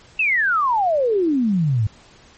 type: exponential sweep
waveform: sine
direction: down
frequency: 2716 to 100.6 Hz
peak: -15 dBFS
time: 0.19-1.87 s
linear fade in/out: 5 ms
effects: pink hiss -49 dBFS RMS until 2.37 s + MP3 32 kbps